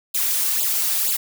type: noise with flanger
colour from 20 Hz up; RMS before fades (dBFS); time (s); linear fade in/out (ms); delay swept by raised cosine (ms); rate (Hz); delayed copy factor
blue; -21; 0.14-1.17; 10; 0.25 to 4.15; 2.1; +0.95
effects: none